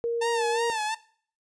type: tone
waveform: sine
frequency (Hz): 467.6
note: A#4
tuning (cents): +5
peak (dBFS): -24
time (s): 0.04-0.7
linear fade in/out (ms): 0
type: tone with vibrato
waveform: sawtooth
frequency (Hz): 892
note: A5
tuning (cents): +23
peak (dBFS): -23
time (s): 0.21-0.95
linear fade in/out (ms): 10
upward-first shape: sine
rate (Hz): 2.8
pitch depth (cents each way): 92
effects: noise-tail reverb RT60 0.5 s tail -19 dB re dry + resampled to 22050 Hz